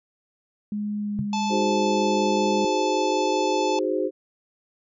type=tone with pitch glide; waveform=sine; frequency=208.2 to 205.3 Hz; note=G#3 to G#3; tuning=+5 to -20 cents; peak=-25 dBFS; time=0.72-2.65 s; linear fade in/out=2 ms; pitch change=-25 cents; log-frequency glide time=0.98-1.2 s
type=tone with exponential decay; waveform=sine; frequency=140 Hz; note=C#3; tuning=18 cents sharp; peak=-21 dBFS; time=1.19-1.31 s; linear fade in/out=0 ms; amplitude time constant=26 ms
type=harmonic tone; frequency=872 Hz; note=A5; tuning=16 cents flat; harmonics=1 / 3 / 4 / 5 / 6 / 7 / 8; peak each=-25 / -35 / -37 / -39 / -41 / -42 / -43 dBFS; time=1.33-3.79 s; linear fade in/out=2 ms
type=chord; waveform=sine; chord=Ab dominant seventh; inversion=second; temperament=equal; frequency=311.1 / 370 / 415.3 / 523.3 Hz; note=Eb4 / Gb4 / Ab4 / C5; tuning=0 / 0 / 0 / 0 cents; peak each=-28 / -26 / -28 / -27 dBFS; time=1.49-4.11 s; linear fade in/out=50 ms
effects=none